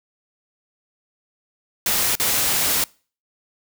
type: noise with dropouts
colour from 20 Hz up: white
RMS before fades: -20 dBFS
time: 1.86-2.84 s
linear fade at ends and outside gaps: 2 ms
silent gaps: 2.154-2.198 s
effects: noise-tail reverb RT60 0.4 s tail -25 dB re dry